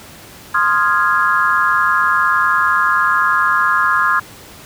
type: chord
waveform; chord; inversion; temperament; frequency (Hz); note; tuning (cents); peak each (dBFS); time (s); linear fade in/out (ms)
sine; F minor seventh; second; equal with one note detuned; 1046.5 / 1237.3 / 1396.9 / 1661.2; C6 / Eb6 / F6 / Ab6; 0 / -10 / 0 / 0; -17; 0.54-4.2; 10
effects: pink hiss -38 dBFS RMS until 4.65 s + high-pass 60 Hz 12 dB/octave